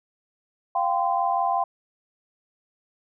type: chord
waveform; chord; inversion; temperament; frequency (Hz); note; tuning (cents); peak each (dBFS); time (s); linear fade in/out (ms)
sine; F suspended second; none; equal with one note detuned; 698.5 / 784 / 1030.9; F5 / G5 / C6; 0 / 0 / -26; -25 / -24 / -26; 0.75-1.64; 5
effects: none